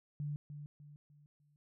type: tone with echo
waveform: sine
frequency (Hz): 146.83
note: D3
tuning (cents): 0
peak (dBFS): -36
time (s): 0.2-0.36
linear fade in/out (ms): 0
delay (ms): 300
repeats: 4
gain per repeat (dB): -8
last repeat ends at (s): 1.56
effects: none